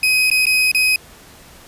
35% pulse tone with dropouts, 2519 Hz, D#7, 21 cents sharp, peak -11 dBFS, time 0.03-0.96 s, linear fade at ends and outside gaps 2 ms, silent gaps 0.301-0.313 / 0.456-0.467 / 0.716-0.747 s, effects pink hiss -43 dBFS RMS until 1.67 s + resampled to 32000 Hz

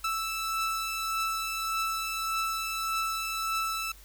sawtooth beating tone pair, 1318.5 / 1320.2 Hz, E6 / E6, 0 / +2 cents, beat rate 1.7 Hz, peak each -26 / -34 dBFS, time 0.04-3.92 s, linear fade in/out 5 ms, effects added 50 Hz sine -51 dBFS peak until 4.04 s + white hiss -55 dBFS RMS until 4.04 s

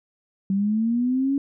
sine linear sweep, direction up, 190.9 to 281.2 Hz, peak -19 dBFS, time 0.5-1.38 s, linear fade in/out 2 ms, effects none

